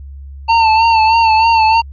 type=tone with vibrato; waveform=square; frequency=897 Hz; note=A5; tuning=33 cents sharp; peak=-8 dBFS; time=0.48-1.82 s; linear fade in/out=20 ms; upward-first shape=sine; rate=3.2 Hz; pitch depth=46 cents each way; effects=added 69 Hz sine -28 dBFS peak until 1.92 s + resampled to 11025 Hz